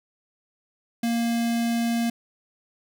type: tone with notch filter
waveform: square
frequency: 233.1 Hz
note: A#3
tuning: in tune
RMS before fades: -24 dBFS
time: 1.03-2.1 s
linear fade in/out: 5 ms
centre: 1100 Hz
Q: 1.9
effects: none